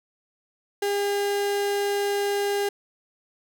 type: tone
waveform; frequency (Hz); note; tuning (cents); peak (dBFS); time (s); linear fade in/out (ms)
35% pulse; 404.2; G#4; -47; -21; 0.82-2.69; 5
effects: none